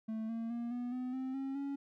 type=tone with pitch steps; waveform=triangle; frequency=220.7 / 228.2 / 236 / 244 / 252.3 / 260.9 / 269.8 / 279 Hz; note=A3 / A#3 / A#3 / B3 / B3 / C4 / C#4 / C#4; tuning=+5 / -37 / +22 / -21 / +37 / -5 / -47 / +11 cents; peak=-34 dBFS; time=0.08-1.76 s; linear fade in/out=10 ms; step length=210 ms; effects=none